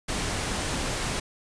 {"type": "noise with ADSR envelope", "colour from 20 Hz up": "pink", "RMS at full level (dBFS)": -27, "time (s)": [0.08, 1.2], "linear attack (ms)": 12, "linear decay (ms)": 6, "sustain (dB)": -2, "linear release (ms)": 6, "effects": ["resampled to 22050 Hz"]}